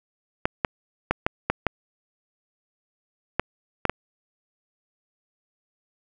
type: clicks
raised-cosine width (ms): 0.5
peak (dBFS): -5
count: 9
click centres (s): 0.455 / 0.648 / 1.11 / 1.265 / 1.5 / 1.667 / 3.396 / 3.853 / 3.896
effects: none